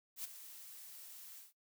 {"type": "noise with ADSR envelope", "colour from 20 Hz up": "blue", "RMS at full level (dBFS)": -41, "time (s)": [0.16, 1.53], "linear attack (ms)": 82, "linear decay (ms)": 16, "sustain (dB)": -12, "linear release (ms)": 160, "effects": ["noise-tail reverb RT60 0.1 s tail -19 dB re dry"]}